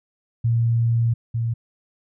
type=tone pair in turn; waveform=sine; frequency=116.3 / 115.63 Hz; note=A#2 / A#2; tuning=-4 / -14 cents; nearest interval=unison; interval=10 cents; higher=first; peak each=-16 / -20 dBFS; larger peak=first; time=0.44-1.14 / 1.34-1.54 s; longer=first; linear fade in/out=10 ms; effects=none